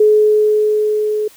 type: tone with level ramp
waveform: sine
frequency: 425.4 Hz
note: G#4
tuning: 42 cents sharp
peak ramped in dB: -6 to -15 dBFS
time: 0-1.28 s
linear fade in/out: 5 ms
effects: white hiss -45 dBFS RMS until 1.36 s